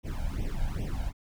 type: noise with flanger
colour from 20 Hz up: brown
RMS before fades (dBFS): -31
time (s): 0.03-1.13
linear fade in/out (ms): 50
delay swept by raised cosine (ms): 0.34 to 1.34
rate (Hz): 2.5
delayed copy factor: +1
effects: none